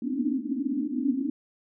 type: band-pass noise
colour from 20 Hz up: pink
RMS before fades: -28 dBFS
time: 0.02-1.3 s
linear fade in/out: 5 ms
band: 240 to 300 Hz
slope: 96 dB/octave
effects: none